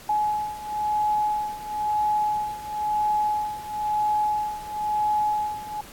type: beating tone pair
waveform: sine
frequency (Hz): 844 / 844.99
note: G#5 / G#5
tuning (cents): +28 / +30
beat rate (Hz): 0.99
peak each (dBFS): -27 / -24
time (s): 0.09-5.81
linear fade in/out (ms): 5
effects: pink hiss -45 dBFS RMS until 5.92 s + AAC 64 kbps